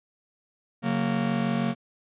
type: chord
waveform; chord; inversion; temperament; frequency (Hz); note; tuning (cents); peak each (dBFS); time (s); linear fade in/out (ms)
45% pulse; F# major; second; just; 138.75 / 185 / 231.2; C#3 / F#3 / A#3; +2 / 0 / -14; -31 / -29 / -26; 0.82-1.75; 50
effects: resampled to 8000 Hz